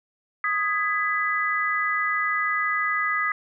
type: chord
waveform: sine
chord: G# minor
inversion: second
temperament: just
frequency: 1245.9 / 1661.2 / 1993.5 Hz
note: D#6 / G#6 / B6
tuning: +2 / 0 / +16 cents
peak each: -25 / -29 / -25 dBFS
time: 0.44-3.32 s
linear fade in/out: 2 ms
effects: none